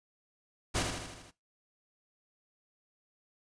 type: noise with echo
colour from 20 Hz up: pink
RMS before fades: -30 dBFS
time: 0.74-0.84 s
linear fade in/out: 20 ms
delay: 79 ms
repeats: 6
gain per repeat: -4 dB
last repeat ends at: 1.314 s
effects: noise-tail reverb RT60 0.2 s tail -18 dB re dry + resampled to 22050 Hz